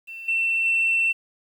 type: tone with level steps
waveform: sine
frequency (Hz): 2692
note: E7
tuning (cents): +36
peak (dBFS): -34 / -19 / -17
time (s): 0.07-1.13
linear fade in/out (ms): 20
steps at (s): 0.28 / 0.65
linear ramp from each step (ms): 5
effects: tanh soft clip ceiling -14 dBFS + 9-bit